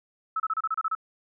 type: tone bursts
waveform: sine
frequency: 1303 Hz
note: E6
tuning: 20 cents flat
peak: -24 dBFS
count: 9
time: 0.36-0.951 s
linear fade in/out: 5 ms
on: 39 ms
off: 30 ms
effects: none